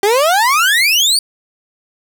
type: exponential sweep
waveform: 30% pulse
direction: up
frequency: 387 to 4695 Hz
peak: -7 dBFS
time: 0.03-1.19 s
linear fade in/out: 2 ms
effects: none